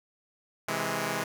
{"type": "chord", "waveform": "5% pulse", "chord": "C augmented", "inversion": "none", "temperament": "equal with one note detuned", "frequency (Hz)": [130.81, 163.39, 207.7], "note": ["C3", "E3", "G#3"], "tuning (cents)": [0, -15, 0], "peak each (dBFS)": [-24, -22, -21], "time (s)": [0.68, 1.24], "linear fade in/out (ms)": 5, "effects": []}